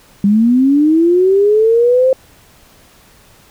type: linear sweep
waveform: sine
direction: up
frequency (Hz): 195.5 to 529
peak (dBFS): -7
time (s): 0.24-2.13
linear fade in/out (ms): 2
effects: pink hiss -46 dBFS RMS until 3.5 s